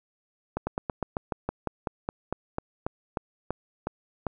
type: slowing click train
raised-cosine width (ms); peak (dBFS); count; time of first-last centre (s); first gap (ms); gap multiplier
1; -14; 18; 0.57-4.267; 100; 1.09
effects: none